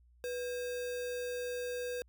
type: tone with sample-and-hold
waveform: sine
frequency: 491.4 Hz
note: B4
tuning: 9 cents flat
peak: -35 dBFS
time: 0.24-2.02 s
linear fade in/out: 0 ms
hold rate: 2100 Hz
effects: added 60 Hz sine -61 dBFS peak until 2.08 s